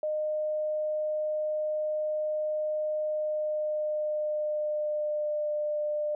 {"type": "tone with pitch glide", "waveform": "sine", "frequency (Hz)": [612, 599.4], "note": ["D#5", "D5"], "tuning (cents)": [-29, 35], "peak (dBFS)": -27, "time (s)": [0.03, 6.15], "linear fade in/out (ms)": 2, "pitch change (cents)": -36, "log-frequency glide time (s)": [3.05, 5.51], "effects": []}